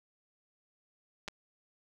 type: clicks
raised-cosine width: 0.2 ms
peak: -22 dBFS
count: 2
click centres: 1.279 / 1.284 s
effects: none

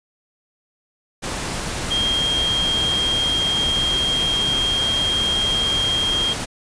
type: tone in noise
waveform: sine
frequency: 3219 Hz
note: G7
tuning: 45 cents sharp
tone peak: -18 dBFS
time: 1.9-6.34 s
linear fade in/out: 20 ms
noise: pink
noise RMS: -26 dBFS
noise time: 1.22-6.46 s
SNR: +5 dB
effects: resampled to 22050 Hz

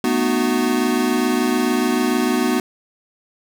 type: chord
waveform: square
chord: B dominant seventh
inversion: third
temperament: equal with one note detuned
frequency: 220 / 246.9 / 304.7 / 370 Hz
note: A3 / B3 / D#4 / F#4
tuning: 0 / 0 / -36 / 0 cents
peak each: -26 / -20 / -24 / -23 dBFS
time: 0.04-2.6 s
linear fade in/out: 2 ms
effects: none

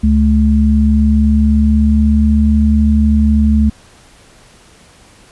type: tone pair together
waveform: sine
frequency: 72 / 215.8 Hz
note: D2 / A3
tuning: -34 / -33 cents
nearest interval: octave + perfect fifth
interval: 1901 cents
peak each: -10 dBFS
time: 0.03-3.7 s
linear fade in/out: 10 ms
effects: pink hiss -44 dBFS RMS until 5.31 s + resampled to 24000 Hz

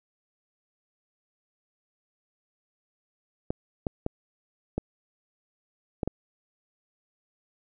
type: clicks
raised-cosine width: 2 ms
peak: -14 dBFS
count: 6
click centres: 3.505 / 3.868 / 4.064 / 4.78 / 6.032 / 6.076 s
effects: none

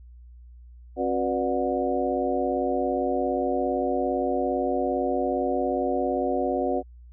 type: tone cluster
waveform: sine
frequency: 269.3 / 366.8 / 491.5 / 589 / 727 Hz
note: C#4 / F#4 / B4 / D5 / F#5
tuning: -50 / -15 / -8 / +5 / -31 cents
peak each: -29 dBFS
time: 0.96-6.83 s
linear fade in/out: 50 ms
effects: added 60 Hz sine -44 dBFS peak until 7.12 s

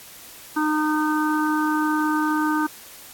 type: harmonic tone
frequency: 306.2 Hz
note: D#4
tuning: 28 cents flat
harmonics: 1 / 3 / 4 / 5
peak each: -21 / -26 / -27 / -28 dBFS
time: 0.56-2.67 s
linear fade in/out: 10 ms
effects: white hiss -43 dBFS RMS until 3.13 s + AAC 64 kbps

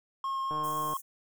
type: tone with vibrato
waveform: triangle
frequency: 1076 Hz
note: C6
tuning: 48 cents sharp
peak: -28 dBFS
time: 0.24-0.97 s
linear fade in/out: 2 ms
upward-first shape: triangle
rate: 4.3 Hz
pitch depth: 10 cents each way
type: click train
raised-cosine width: 1 ms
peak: -27 dBFS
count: 66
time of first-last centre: 0.51-0.935 s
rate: 153 Hz
type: high-pass noise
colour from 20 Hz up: white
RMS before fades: -44 dBFS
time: 0.63-1.02 s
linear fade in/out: 20 ms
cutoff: 6100 Hz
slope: 96 dB/octave
effects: none

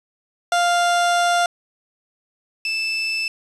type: tone pair in turn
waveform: 30% pulse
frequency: 698.5 / 2637 Hz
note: F5 / E7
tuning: 0 / 0 cents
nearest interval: octave + major seventh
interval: 2300 cents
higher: second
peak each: -13 / -18 dBFS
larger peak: first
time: 0.52-1.46 / 2.65-3.28 s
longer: first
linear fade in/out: 2 ms
effects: resampled to 22050 Hz + 7-bit

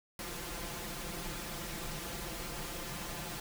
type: noise with comb filter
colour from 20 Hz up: pink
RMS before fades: -41 dBFS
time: 0.19-3.4 s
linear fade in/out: 2 ms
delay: 5.8 ms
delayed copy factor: +0.8
effects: none

